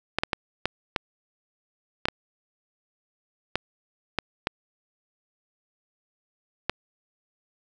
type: clicks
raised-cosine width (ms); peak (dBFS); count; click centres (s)
0.3; -7; 11; 0.186 / 0.235 / 0.332 / 0.656 / 0.962 / 2.055 / 2.085 / 3.556 / 4.187 / 4.471 / 6.696
effects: none